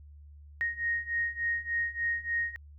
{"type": "beating tone pair", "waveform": "sine", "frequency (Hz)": [1864.7, 1868.1], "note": ["A#6", "A#6"], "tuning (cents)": [0, 3], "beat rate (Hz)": 3.4, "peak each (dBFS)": [-33, -31], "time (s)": [0.61, 2.56], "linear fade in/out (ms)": 0, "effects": ["added 73 Hz sine -48 dBFS peak until 2.78 s"]}